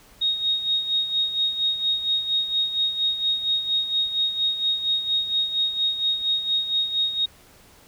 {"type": "tone with tremolo", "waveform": "sine", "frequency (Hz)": 3740, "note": "A#7", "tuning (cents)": 5, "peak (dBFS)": -18, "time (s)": [0.21, 7.26], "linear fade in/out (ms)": 10, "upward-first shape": "sine", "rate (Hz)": 4.3, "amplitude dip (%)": 65, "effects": ["pink hiss -52 dBFS RMS until 7.87 s"]}